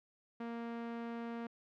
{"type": "tone", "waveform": "sawtooth", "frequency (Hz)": 233.1, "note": "A#3", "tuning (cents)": 0, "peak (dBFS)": -36, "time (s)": [0.4, 1.47], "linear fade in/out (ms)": 5, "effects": ["low-pass 2000 Hz 12 dB/octave"]}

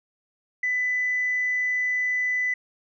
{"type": "tone", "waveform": "sine", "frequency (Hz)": 1997, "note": "B6", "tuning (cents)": 19, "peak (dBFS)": -21, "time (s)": [0.63, 2.54], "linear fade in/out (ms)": 5, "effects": ["tanh soft clip ceiling -17 dBFS"]}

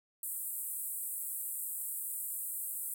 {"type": "band-pass noise", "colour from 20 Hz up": "white", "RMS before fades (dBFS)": -39, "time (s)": [0.23, 2.94], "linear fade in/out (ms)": 2, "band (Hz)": [7900, 16000], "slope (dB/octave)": 96, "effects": []}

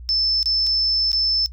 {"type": "tone with dropouts", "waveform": "sine", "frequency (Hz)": 5274, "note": "E8", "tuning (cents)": 0, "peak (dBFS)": -17, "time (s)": [0.09, 1.46], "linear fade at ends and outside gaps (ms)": 0, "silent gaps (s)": [[0.429, 0.458], [0.666, 0.669], [1.117, 1.13]], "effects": ["noise-tail reverb RT60 0.1 s tail -19 dB re dry", "added 60 Hz sine -34 dBFS peak until 1.52 s"]}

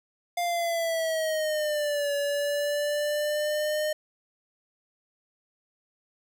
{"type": "exponential two-way sweep", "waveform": "square", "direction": "down then up", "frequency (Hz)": [703, 570, 612], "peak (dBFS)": -26, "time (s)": [0.37, 3.93], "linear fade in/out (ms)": 5, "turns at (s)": 2.14, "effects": ["10-bit"]}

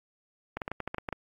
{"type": "clicks", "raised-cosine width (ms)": 0.5, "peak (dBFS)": -18, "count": 10, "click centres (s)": [0.57, 0.618, 0.679, 0.716, 0.803, 0.876, 0.945, 0.983, 1.088, 1.127], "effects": ["AAC 48 kbps"]}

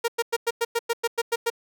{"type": "tone bursts", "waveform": "sawtooth", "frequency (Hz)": 466.2, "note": "A#4", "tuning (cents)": 0, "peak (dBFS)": -17, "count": 11, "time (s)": [0.04, 1.502], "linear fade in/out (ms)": 10, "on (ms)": 42, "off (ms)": 100, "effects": []}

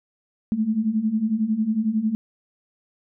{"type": "beating tone pair", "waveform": "sine", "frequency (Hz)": [211.1, 222.1], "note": ["G#3", "A3"], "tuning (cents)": [29, 16], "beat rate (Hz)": 11, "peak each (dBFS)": [-25, -21], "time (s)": [0.52, 2.15], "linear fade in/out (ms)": 0, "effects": []}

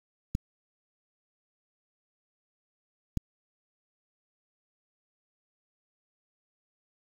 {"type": "clicks", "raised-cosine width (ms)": 5, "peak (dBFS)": -15, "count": 2, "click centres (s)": [0.351, 3.173], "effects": ["7-bit"]}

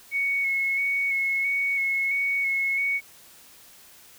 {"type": "tone with vibrato", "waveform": "sine", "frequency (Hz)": 2205, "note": "C#7", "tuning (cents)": -10, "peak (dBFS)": -22, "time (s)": [0.11, 3.01], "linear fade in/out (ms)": 50, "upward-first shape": "square", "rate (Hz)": 1.5, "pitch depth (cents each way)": 18, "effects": ["white hiss -51 dBFS RMS until 4.18 s"]}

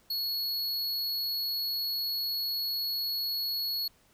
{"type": "tone", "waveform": "square", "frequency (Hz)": 4356, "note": "C#8", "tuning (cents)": -31, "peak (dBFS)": -30, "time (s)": [0.1, 3.88], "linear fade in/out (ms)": 5, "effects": ["pink hiss -64 dBFS RMS until 4.13 s"]}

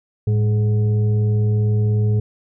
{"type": "tone with frequency modulation", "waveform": "sine", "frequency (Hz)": 108, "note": "A2", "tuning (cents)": -32, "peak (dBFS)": -14, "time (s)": [0.27, 2.2], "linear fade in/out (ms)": 5, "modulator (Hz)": 313, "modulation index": 0.4, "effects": []}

